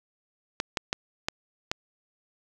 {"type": "clicks", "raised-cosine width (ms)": 0.2, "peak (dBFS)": -9, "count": 5, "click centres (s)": [0.601, 0.772, 0.929, 1.285, 1.715], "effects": ["7-bit"]}